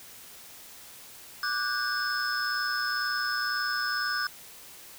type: tone cluster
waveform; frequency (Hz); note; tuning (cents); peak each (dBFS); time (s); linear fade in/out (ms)
triangle; 1175 / 1475 / 1597 / 5190; D6 / F#6 / G6 / E8; +1 / -6 / +32 / -28; -32 / -29 / -32 / -32; 1.43-4.27; 2
effects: white hiss -48 dBFS RMS until 4.98 s